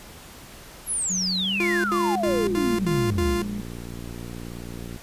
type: exponential sweep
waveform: sine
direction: down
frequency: 11640 to 58.7 Hz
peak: -23 dBFS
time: 0.86-3.38 s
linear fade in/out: 50 ms
type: tone with pitch glide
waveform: sine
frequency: 185 to 205.3 Hz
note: F#3 to G#3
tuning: 0 to -20 cents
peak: -28 dBFS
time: 1.09-3.62 s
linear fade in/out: 20 ms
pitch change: +180 cents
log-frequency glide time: 1.37-1.67 s
type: tone bursts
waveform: 45% pulse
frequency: 348.4 Hz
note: F4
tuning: 4 cents flat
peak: -23 dBFS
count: 6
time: 1.6-3.42 s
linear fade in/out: 2 ms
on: 240 ms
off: 76 ms
type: click train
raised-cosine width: 3 ms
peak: -24 dBFS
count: 159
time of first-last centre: 2.27-4.962 s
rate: 58.7 Hz
effects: pink hiss -44 dBFS RMS until 5.02 s + resampled to 32000 Hz